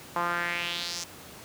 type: tone with band-pass filter sweep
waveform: sawtooth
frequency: 173.1 Hz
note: F3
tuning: 15 cents flat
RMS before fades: -31 dBFS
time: 0.16-1.04 s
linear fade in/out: 0 ms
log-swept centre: 1000 to 6300 Hz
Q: 3
effects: pink hiss -46 dBFS RMS until 1.44 s + high-pass 100 Hz 12 dB/octave